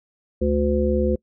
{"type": "harmonic tone", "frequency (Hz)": 72.6, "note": "D2", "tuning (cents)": -19, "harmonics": [1, 3, 5, 7], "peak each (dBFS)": [-23, -23, -23, -23], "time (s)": [0.41, 1.16], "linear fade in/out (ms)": 10, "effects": ["noise-tail reverb RT60 0.1 s tail -24 dB re dry"]}